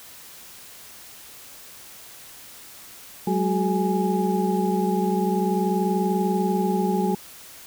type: tone cluster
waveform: sine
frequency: 188.3 / 208.7 / 371.2 / 424.2 / 830 Hz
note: F#3 / G#3 / F#4 / G#4 / G#5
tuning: +31 / +9 / +6 / +37 / -1 cents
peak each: -23 / -29 / -26 / -29 / -27 dBFS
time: 3.27-7.15 s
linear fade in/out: 5 ms
effects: white hiss -44 dBFS RMS until 7.66 s